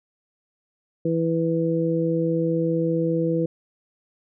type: harmonic tone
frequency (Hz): 164.81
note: E3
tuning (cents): 0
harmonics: 1 / 2 / 3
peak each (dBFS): -24 / -24 / -24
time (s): 1.05-3.46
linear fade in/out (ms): 5
effects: none